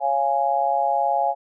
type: chord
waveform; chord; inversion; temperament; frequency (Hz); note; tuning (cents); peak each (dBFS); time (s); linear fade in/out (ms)
sine; Db major; none; just; 554.4 / 693 / 831.5; Db5 / F5 / Ab5; 0 / -14 / +2; -26 / -22 / -21; 0-1.35; 50
effects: none